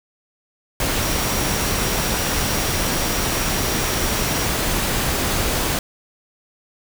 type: tone in noise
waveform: sine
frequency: 5660 Hz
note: F8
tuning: 22 cents sharp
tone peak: -32 dBFS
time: 1.02-4.46 s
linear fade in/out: 2 ms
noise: pink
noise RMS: -21 dBFS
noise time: 0.8-5.79 s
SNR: -14 dB
effects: none